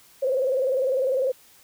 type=tone with vibrato; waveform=sine; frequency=526 Hz; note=C5; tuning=9 cents sharp; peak=-20 dBFS; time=0.22-1.32 s; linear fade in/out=10 ms; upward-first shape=square; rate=20 Hz; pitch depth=70 cents each way; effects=white hiss -54 dBFS RMS until 1.63 s